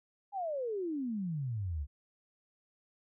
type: exponential sweep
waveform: sine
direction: down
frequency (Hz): 830.6 to 66.6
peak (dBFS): -33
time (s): 0.32-1.87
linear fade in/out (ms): 50
effects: none